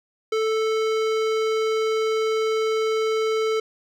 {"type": "tone with hard clipping", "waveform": "sine", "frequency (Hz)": 440, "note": "A4", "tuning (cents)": 0, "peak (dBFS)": -22, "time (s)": [0.32, 3.6], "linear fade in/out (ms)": 5, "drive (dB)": 18, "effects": []}